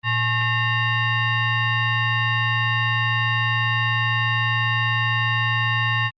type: tone with frequency modulation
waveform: sine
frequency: 851 Hz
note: G#5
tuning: 42 cents sharp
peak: -18 dBFS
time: 0.03-6.11 s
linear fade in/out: 50 ms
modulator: 967 Hz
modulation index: 2.1
effects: Opus 32 kbps